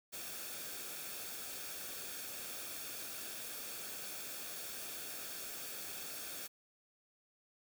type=noise with comb filter; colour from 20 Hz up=white; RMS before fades=-45 dBFS; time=0.12-6.48 s; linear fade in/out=20 ms; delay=1 ms; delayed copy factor=-0.5; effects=none